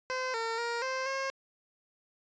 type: tone with pitch steps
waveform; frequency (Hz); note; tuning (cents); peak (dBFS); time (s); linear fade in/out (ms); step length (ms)
15% pulse; 514 / 455.1 / 470.3 / 523 / 538; C5 / A#4 / A#4 / C5 / C5; -31 / -42 / +15 / -1 / +48; -25; 0.1-1.3; 0; 240
effects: resampled to 16000 Hz